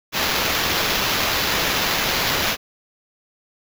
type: noise with sample-and-hold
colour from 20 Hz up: blue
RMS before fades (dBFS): -21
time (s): 0.12-2.57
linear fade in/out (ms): 50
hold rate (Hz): 8820
effects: none